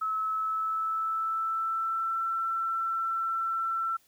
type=tone with pitch glide; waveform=sine; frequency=1296 to 1341.7 Hz; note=E6 to E6; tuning=-30 to +30 cents; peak=-27 dBFS; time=0.01-3.97 s; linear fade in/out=10 ms; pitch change=+60 cents; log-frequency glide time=0.22-2.25 s; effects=white hiss -65 dBFS RMS until 4.07 s